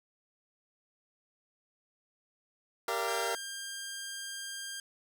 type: chord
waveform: 20% pulse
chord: G minor seventh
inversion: none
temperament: equal with one note detuned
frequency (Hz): 392 / 466.2 / 587.3 / 682.1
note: G4 / Bb4 / D5 / F5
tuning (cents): 0 / 0 / 0 / -41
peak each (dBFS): -33 / -30 / -35 / -31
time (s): 2.88-3.35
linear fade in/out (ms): 2
type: tone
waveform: 10% pulse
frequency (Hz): 1600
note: G6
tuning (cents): +35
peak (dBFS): -30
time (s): 3.08-4.8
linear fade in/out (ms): 2
effects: none